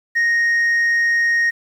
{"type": "tone", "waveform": "sine", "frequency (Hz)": 1864.7, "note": "A#6", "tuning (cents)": 0, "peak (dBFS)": -11, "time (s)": [0.15, 1.51], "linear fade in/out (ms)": 20, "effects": ["tanh soft clip ceiling -13 dBFS", "8-bit"]}